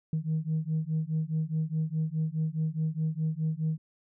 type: beating tone pair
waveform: sine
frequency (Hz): 155.56 / 160.36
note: D#3 / E3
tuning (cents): 0 / -47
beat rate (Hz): 4.8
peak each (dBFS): -29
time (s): 0.13-3.78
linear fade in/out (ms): 2
effects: tanh soft clip ceiling -22 dBFS